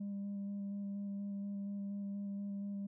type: tone with vibrato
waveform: sine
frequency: 200.3 Hz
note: G3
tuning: 38 cents sharp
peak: -36 dBFS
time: 0-2.87 s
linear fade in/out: 10 ms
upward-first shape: square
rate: 4.2 Hz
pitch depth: 10 cents each way
effects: tanh soft clip ceiling -37 dBFS